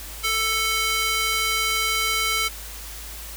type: tone with high-pass filter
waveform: square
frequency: 441.9 Hz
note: A4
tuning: 7 cents sharp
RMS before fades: -23 dBFS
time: 0.23-2.49 s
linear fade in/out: 20 ms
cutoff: 1900 Hz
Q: 1.1
effects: added 53 Hz sine -38 dBFS peak until 3.36 s + white hiss -38 dBFS RMS until 3.36 s